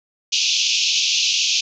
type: band-pass noise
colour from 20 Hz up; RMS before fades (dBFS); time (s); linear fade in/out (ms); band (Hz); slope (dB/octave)
pink; -19; 0.32-1.61; 10; 2500 to 6600; 96
effects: none